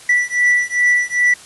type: beating tone pair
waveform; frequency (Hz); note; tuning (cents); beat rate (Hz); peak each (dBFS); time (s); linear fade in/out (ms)
triangle; 1961 / 1963.5; B6 / B6; -13 / -11; 2.5; -14; 0.09-1.34; 5
effects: white hiss -40 dBFS RMS until 1.45 s + resampled to 24000 Hz